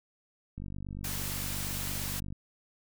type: click train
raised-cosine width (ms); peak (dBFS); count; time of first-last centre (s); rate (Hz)
5; -28; 86; 0.58-2.325; 48.7
type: noise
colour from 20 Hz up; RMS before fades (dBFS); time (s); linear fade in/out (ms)
white; -37; 1.04-2.2; 5
effects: none